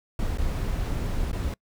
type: noise with dropouts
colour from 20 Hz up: brown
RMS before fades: -27 dBFS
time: 0.19-1.54 s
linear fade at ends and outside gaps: 2 ms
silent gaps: 0.375-0.383 / 1.316-1.329 s
effects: noise-tail reverb RT60 0.1 s tail -26 dB re dry